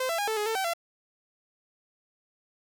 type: tone with pitch steps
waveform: sawtooth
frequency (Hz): 516 / 668 / 817 / 439.4 / 419 / 446.5 / 768 / 678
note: C5 / E5 / G#5 / A4 / G#4 / A4 / G5 / E5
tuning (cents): -24 / +23 / -29 / -2 / +15 / +25 / -36 / +49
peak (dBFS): -23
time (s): 0-0.736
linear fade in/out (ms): 5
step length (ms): 92
effects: none